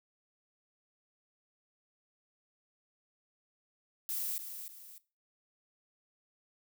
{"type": "noise with echo", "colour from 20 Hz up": "violet", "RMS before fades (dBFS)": -36, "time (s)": [4.09, 4.38], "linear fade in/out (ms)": 0, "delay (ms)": 300, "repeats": 2, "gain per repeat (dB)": -8, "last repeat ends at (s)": 4.98, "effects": ["noise-tail reverb RT60 0.3 s tail -17 dB re dry"]}